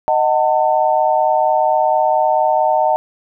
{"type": "chord", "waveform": "sine", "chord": "D# diminished", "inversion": "none", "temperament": "just", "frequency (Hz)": [622.3, 746.7, 896], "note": ["D#5", "F#5", "A5"], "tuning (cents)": [0, 16, 31], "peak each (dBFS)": -16, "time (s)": [0.08, 2.96], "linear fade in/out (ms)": 0, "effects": []}